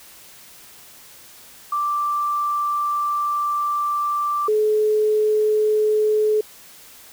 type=tone pair in turn; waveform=sine; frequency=1174.7 / 427.7 Hz; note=D6 / A4; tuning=0 / -49 cents; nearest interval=octave + perfect fourth; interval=1749 cents; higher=first; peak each=-19 / -15 dBFS; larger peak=second; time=1.72-4.48 / 4.48-6.41 s; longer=first; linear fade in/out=5 ms; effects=white hiss -45 dBFS RMS until 7.12 s